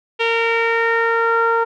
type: tone with low-pass filter sweep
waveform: sawtooth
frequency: 459.7 Hz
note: A#4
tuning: 24 cents flat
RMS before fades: -17 dBFS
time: 0.19-1.65 s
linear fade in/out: 20 ms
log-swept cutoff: 2900 to 1200 Hz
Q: 4.2
effects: none